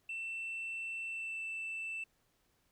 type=tone with pitch glide; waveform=sine; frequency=2680 to 2657 Hz; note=E7 to E7; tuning=+28 to +13 cents; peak=-36 dBFS; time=0.09-2.04 s; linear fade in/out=5 ms; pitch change=-15 cents; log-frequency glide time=1.07-1.42 s; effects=tanh soft clip ceiling -36 dBFS + pink hiss -75 dBFS RMS until 2.71 s